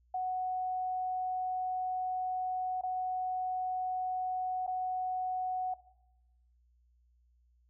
sine tone with dropouts, 740 Hz, F#5, in tune, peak -31 dBFS, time 0.14-5.74 s, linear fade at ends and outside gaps 5 ms, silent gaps 2.812-2.834 / 4.666-4.676 s, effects noise-tail reverb RT60 0.9 s tail -17 dB re dry + added 60 Hz sine -65 dBFS peak until 7.69 s

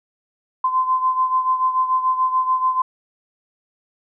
sine beating tone pair, 1030 / 1036.9 Hz, C6 / C6, -28 / -16 cents, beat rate 6.9 Hz, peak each -17 / -23 dBFS, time 0.64-2.82 s, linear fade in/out 5 ms, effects none

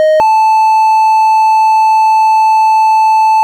triangle tone pair in turn, 622.3 / 876.5 Hz, D#5 / A5, 0 / -7 cents, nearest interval tritone, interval 593 cents, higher second, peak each -3 dBFS, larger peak neither, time 0-0.2 / 0.2-3.43 s, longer second, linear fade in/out 0 ms, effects none

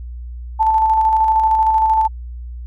sine tone with tremolo, 880 Hz, A5, in tune, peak -10 dBFS, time 0.59-2.08 s, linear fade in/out 20 ms, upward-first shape square, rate 13 Hz, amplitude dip 30%, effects added 60 Hz sine -27 dBFS peak until 2.66 s

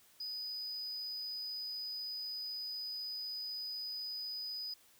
triangle tone, 4978 Hz, D#8, in tune, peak -38 dBFS, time 0.2-4.74 s, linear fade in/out 5 ms, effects white hiss -65 dBFS RMS until 4.99 s

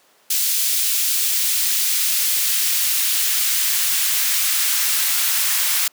white noise with high-pass filter sweep, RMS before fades -19 dBFS, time 0.3-5.88 s, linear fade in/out 5 ms, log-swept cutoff 3300 to 1300 Hz, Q 0.73, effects pink hiss -55 dBFS RMS until 5.92 s + high-pass 400 Hz 12 dB/octave

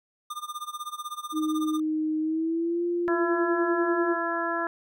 square tone with tremolo, 1206 Hz, D6, 46 cents sharp, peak -31 dBFS, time 0.3-1.8 s, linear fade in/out 5 ms, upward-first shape sine, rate 16 Hz, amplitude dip 90%
sine tone with pitch glide, 311.1 to 347.2 Hz, D#4 to F4, 0 to -10 cents, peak -24 dBFS, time 1.32-4.17 s, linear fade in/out 50 ms, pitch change +190 cents, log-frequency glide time 2.2-2.84 s
harmonic tone, 337 Hz, E4, 38 cents sharp, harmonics 1 / 2 / 3 / 4 / 5, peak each -32 / -32 / -32 / -32 / -32 dBFS, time 3.08-4.67 s, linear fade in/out 0 ms
effects none

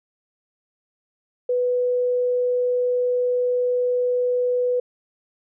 sine tone, 494.7 Hz, B4, 3 cents sharp, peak -18 dBFS, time 1.49-4.8 s, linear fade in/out 5 ms, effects none

